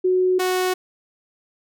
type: tone pair in turn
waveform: sine / sawtooth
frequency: 368.4 / 368.4 Hz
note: F#4 / F#4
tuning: -7 / -7 cents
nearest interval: unison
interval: 0 cents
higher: neither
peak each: -15 dBFS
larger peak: neither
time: 0.04-0.39 / 0.39-0.74 s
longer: neither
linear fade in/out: 10 ms
effects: none